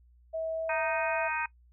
sine tone with pitch glide, 646 to 656.9 Hz, E5 to E5, -35 to -6 cents, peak -30 dBFS, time 0.33-1.29 s, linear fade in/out 20 ms, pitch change +29 cents, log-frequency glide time 0.54-0.9 s
harmonic tone, 311.1 Hz, D#4, in tune, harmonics 3 / 4 / 5 / 6 / 7 / 8, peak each -33 / -40 / -35 / -41 / -42 / -35 dBFS, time 0.69-1.46 s, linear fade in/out 5 ms
effects noise-tail reverb RT60 0.1 s tail -20 dB re dry + added 60 Hz sine -57 dBFS peak until 1.72 s

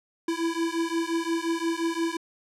square beating tone pair, 329.6 / 335.3 Hz, E4 / E4, 0 / +30 cents, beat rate 5.7 Hz, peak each -29 / -29 dBFS, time 0.28-2.17 s, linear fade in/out 5 ms, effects low-pass 9000 Hz 12 dB/octave

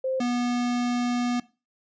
sine / square tone pair in turn, 523.3 / 243.5 Hz, C5 / B3, 0 / -24 cents, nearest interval octave + minor second, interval 1324 cents, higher first, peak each -24 dBFS, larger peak neither, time 0.04-0.2 / 0.2-1.4 s, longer second, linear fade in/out 5 ms, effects noise-tail reverb RT60 0.3 s tail -19 dB re dry + resampled to 16000 Hz

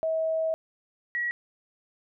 sine tone pair in turn, 643 / 1919 Hz, E5 / A#6, -43 / +50 cents, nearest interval octave + perfect fifth, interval 1893 cents, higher second, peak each -24 / -26 dBFS, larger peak first, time 0.03-0.54 / 1.15-1.31 s, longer first, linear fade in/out 0 ms, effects none

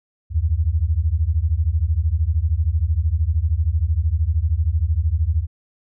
sine beating tone pair, 73.6 / 86.6 Hz, D2 / F2, +4 / -14 cents, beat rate 13 Hz, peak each -19 dBFS, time 0.3-5.47 s, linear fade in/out 50 ms, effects none

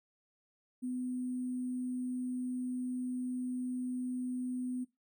sine tone with sample-and-hold, 251.3 Hz, B3, 30 cents sharp, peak -34 dBFS, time 0.82-4.85 s, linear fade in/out 20 ms, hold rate 8820 Hz, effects noise-tail reverb RT60 0.2 s tail -18 dB re dry

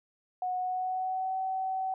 sine tone with pitch glide, 733 to 758.8 Hz, F#5 to F#5, -16 to +43 cents, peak -29 dBFS, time 0.42-1.94 s, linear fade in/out 2 ms, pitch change +59 cents, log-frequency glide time 0.57-1.37 s, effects none

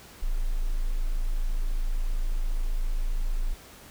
sine tone, 27.5 Hz, A0, in tune, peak -23 dBFS, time 0.22-3.54 s, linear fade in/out 10 ms, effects pink hiss -49 dBFS RMS until 3.9 s

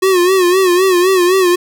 square tone with vibrato, 367 Hz, F#4, 14 cents flat, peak -9 dBFS, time 0.02-1.56 s, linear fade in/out 10 ms, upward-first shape sine, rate 3.9 Hz, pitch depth 86 cents each way, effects none

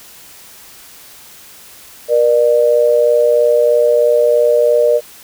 sine tone pair together, 475.9 / 599 Hz, A#4 / D5, +36 / +34 cents, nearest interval major third, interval 398 cents, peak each -11 dBFS, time 2.08-5.01 s, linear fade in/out 50 ms, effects white hiss -39 dBFS RMS until 5.23 s

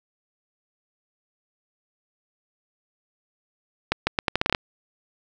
accelerating click train, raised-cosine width 0.3 ms, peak -4 dBFS, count 10, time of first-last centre 3.92-4.549 s, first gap 150 ms, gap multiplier 0.79, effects none

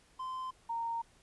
triangle / sine tone pair in turn, 1034 / 924.1 Hz, C6 / A#5, -21 / -15 cents, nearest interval major second, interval 194 cents, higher first, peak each -35 / -33 dBFS, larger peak second, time 0.19-0.51 / 0.69-1.02 s, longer second, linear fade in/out 10 ms, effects pink hiss -65 dBFS RMS until 1.22 s + resampled to 24000 Hz

